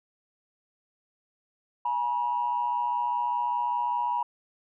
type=tone pair together; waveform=sine; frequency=840 / 965.1 Hz; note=G#5 / B5; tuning=+19 / -40 cents; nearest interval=major second; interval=241 cents; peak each=-31 / -25 dBFS; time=1.85-4.23 s; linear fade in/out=5 ms; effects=tanh soft clip ceiling -18 dBFS